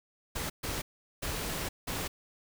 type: noise bursts at uneven times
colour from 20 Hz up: pink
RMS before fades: -35 dBFS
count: 4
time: 0.35-0.5 / 0.63-0.82 / 1.22-1.69 / 1.87-2.08 s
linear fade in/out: 10 ms
effects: none